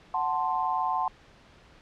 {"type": "chord", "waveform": "sine", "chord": "F# diminished", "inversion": "none", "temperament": "equal", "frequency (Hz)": [740, 880, 1046.5], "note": ["F#5", "A5", "C6"], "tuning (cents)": [0, 0, 0], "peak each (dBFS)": [-30, -29, -29], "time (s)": [0.14, 1.08], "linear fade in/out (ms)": 2, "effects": ["pink hiss -55 dBFS RMS until 1.81 s", "low-pass 4000 Hz 12 dB/octave"]}